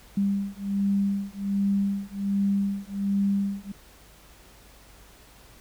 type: beating tone pair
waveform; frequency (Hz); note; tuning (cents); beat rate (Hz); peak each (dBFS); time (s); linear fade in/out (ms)
sine; 198.2 / 199.5; G3 / G3; +19 / +31; 1.3; -26; 0.17-3.72; 5
effects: added 50 Hz sine -54 dBFS peak until 5.6 s + pink hiss -53 dBFS RMS until 5.6 s